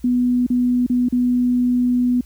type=tone with dropouts; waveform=sine; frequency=246.9 Hz; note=B3; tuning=in tune; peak=-14 dBFS; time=0.04-2.21 s; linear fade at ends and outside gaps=5 ms; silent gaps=0.466-0.501 / 0.865-0.898 / 1.087-1.124 s; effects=added 60 Hz sine -41 dBFS peak until 2.25 s + white hiss -54 dBFS RMS until 2.25 s